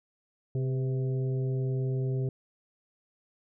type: harmonic tone with a mistuned harmonic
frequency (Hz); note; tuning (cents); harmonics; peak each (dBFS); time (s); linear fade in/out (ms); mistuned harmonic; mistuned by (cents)
131.2; C3; +5; 1 / 2 / 3 / 4 / 5; -27 / -43 / -36 / -46 / -50; 0.55-2.29; 2; 4; -67
effects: none